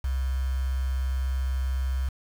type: tone with quantisation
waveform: sine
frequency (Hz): 65.41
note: C2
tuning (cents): 0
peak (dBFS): -24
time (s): 0.04-2.09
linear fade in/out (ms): 5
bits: 7
effects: none

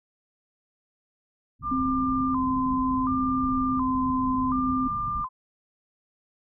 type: low-pass noise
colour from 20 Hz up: pink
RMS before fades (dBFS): -37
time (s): 1.59-5.26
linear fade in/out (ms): 50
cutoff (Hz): 250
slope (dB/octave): 48
type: tone with vibrato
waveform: sine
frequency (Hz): 1108.7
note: C#6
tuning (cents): 0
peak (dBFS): -26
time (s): 1.62-5.29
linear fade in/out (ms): 50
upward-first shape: square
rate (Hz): 0.69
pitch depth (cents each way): 130
type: tone with pitch glide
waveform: sine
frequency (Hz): 261.6 to 258.9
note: C4 to C4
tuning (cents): 0 to -18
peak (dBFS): -24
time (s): 1.71-4.88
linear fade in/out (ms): 10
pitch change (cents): -18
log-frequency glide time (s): 2.24-4.65
effects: none

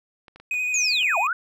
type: clicks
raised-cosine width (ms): 0.3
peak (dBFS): -29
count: 5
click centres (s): 0.282 / 0.36 / 0.4 / 0.541 / 1.029
type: tone with vibrato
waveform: triangle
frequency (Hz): 2489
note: D#7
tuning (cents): 0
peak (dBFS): -21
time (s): 0.51-1.27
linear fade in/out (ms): 2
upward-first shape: square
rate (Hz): 12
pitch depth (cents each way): 16
type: linear two-way sweep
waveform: sine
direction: down then up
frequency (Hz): 7030 to 638 to 1537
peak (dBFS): -21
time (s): 0.74-1.33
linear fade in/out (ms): 2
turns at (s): 1.18
effects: none

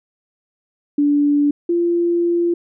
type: tone pair in turn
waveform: sine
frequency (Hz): 290 / 344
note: D4 / F4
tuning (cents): -22 / -26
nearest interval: minor third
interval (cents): 296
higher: second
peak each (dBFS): -12 / -14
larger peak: first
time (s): 0.98-1.51 / 1.69-2.54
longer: second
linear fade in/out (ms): 5
effects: none

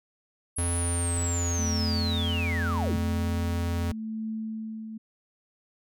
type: linear sweep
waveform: sine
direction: down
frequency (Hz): 10790 to 53.8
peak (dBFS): -30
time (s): 0.56-2.98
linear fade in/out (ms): 10
type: tone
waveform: square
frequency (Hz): 86.1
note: F2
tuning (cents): -24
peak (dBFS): -27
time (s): 0.58-3.92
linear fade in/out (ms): 5
type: tone with tremolo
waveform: sine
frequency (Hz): 220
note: A3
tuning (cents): 0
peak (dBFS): -29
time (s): 1.58-4.98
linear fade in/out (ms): 10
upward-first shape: triangle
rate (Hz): 0.83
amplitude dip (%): 55
effects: none

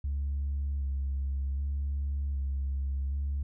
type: tone with vibrato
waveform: sine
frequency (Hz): 69.3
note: C#2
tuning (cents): 0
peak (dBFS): -27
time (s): 0.04-3.43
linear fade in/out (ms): 5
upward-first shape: square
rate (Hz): 0.65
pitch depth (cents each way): 26
effects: tanh soft clip ceiling -26 dBFS

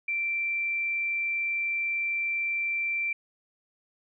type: tone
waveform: sine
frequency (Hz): 2349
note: D7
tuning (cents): 0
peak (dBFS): -26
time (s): 0.08-3.13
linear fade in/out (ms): 5
effects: none

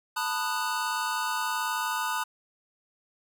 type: chord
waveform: square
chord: B dominant seventh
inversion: third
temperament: just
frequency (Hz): 889 / 987.8 / 1234.7 / 1481.6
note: A5 / B5 / D#6 / F#6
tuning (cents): +18 / 0 / -14 / +2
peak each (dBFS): -34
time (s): 0.16-2.24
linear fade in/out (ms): 10
effects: none

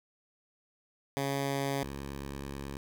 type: tone pair in turn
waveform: 10% pulse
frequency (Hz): 138.59 / 69.3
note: C#3 / C#2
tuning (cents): 0 / 0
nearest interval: octave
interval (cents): 1200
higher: first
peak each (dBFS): -22 / -30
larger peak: first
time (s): 1.17-1.83 / 1.83-2.77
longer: second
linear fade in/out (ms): 0
effects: none

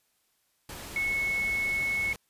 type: tone in noise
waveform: sine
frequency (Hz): 2197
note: C#7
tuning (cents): -16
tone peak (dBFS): -26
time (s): 0.96-2.13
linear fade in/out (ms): 2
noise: pink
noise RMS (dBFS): -41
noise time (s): 0.69-2.16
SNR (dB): +12
effects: white hiss -72 dBFS RMS until 2.29 s + resampled to 32000 Hz

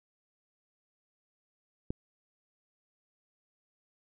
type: click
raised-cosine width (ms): 3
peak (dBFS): -20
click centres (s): 1.905
effects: none

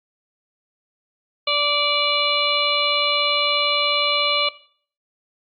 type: harmonic tone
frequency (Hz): 583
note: D5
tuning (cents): -13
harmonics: 1 / 2 / 4 / 5 / 6 / 7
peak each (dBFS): -25 / -25 / -25 / -25 / -25 / -25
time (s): 1.47-4.49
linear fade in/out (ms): 5
effects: noise-tail reverb RT60 0.5 s tail -17 dB re dry + Opus 48 kbps

